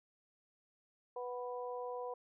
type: harmonic tone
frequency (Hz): 246.9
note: B3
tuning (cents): 0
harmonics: 2 / 3 / 4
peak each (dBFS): -41 / -47 / -46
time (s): 1.16-2.14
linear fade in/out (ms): 5
effects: none